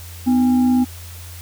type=tone with frequency modulation; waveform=sine; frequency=251 Hz; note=B3; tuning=28 cents sharp; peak=-12 dBFS; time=0.26-0.85 s; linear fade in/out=20 ms; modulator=559 Hz; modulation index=0.34; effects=added 86 Hz sine -34 dBFS peak until 1.41 s + white hiss -40 dBFS RMS until 1.41 s